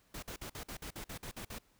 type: noise bursts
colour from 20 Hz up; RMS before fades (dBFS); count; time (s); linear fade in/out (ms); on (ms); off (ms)
pink; -44; 11; 0.14-1.586; 5; 86; 50
effects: pink hiss -70 dBFS RMS until 1.79 s